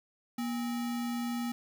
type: tone with sample-and-hold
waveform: sine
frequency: 239 Hz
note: A#3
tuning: 43 cents sharp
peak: -31 dBFS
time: 0.38-1.52 s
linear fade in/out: 5 ms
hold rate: 1050 Hz
effects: none